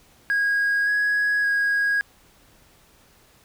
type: tone with pitch steps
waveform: triangle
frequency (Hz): 1641 / 1666 / 1645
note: G#6 / G#6 / G#6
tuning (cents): -21 / +5 / -17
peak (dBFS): -16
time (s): 0.3-2.01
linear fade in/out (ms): 0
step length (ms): 570
effects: tanh soft clip ceiling -14 dBFS + pink hiss -56 dBFS RMS until 3.44 s